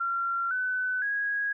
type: tone with pitch steps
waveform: sine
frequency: 1373 / 1505.9 / 1651.8 Hz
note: F6 / F#6 / G#6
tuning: -30 / +30 / -10 cents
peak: -26 dBFS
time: 0-1.53 s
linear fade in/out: 10 ms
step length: 510 ms
effects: none